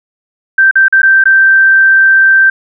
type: tone with dropouts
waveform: sine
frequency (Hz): 1564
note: G6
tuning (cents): -4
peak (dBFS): -3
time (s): 0.58-2.5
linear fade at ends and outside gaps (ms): 5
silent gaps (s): 0.712-0.755 / 0.883-0.925 / 1.019-1.03 / 1.24-1.255
effects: none